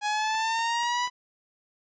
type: exponential sweep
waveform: sawtooth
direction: up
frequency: 830.6 to 993 Hz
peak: -21 dBFS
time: 0.01-1.1 s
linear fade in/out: 50 ms
type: click train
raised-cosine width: 0.3 ms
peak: -29 dBFS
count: 4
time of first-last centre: 0.35-1.075 s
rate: 4.14 Hz
effects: resampled to 16000 Hz